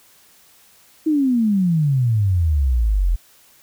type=exponential sweep; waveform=sine; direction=down; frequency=321.9 to 40.83 Hz; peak=-14 dBFS; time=1.06-3.16 s; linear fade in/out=10 ms; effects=white hiss -52 dBFS RMS until 3.62 s